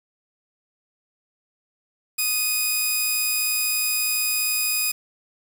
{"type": "tone pair together", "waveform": "5% pulse", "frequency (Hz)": [1244.5, 2489], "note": ["D#6", "D#7"], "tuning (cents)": [0, 0], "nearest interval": "octave", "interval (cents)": 1200, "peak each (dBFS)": [-24, -12], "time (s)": [2.18, 4.92], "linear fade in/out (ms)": 10, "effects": ["7-bit"]}